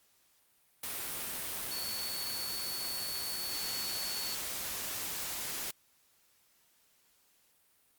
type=tone in noise; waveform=sine; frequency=4435 Hz; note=C#8; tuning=in tune; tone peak=-38 dBFS; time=1.71-4.35 s; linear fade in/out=5 ms; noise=white; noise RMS=-38 dBFS; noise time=0.83-5.71 s; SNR=-3 dB; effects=white hiss -69 dBFS RMS until 7.98 s + Opus 48 kbps